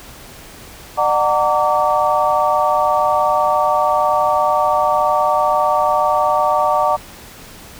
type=tone cluster; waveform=sine; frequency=602 / 744 / 913 / 1154 Hz; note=D5 / F#5 / A#5 / D6; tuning=+43 / +9 / -36 / -31 cents; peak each=-18 dBFS; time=0.97-6.97 s; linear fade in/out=20 ms; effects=pink hiss -38 dBFS RMS until 7.79 s